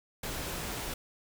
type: noise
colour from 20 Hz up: pink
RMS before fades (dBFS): -37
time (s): 0.23-0.94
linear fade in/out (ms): 5
effects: none